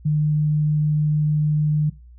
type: tone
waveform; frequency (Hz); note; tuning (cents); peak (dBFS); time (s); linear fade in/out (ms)
sine; 151.1; D3; +50; -16; 0.05-1.9; 10
effects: noise-tail reverb RT60 0.3 s tail -19 dB re dry + added 60 Hz sine -42 dBFS peak until 2.18 s